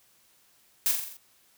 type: noise with echo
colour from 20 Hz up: blue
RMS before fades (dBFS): -24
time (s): 0.86-0.91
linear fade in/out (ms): 0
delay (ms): 43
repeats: 6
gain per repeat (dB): -4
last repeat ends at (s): 1.168
effects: white hiss -63 dBFS RMS until 1.57 s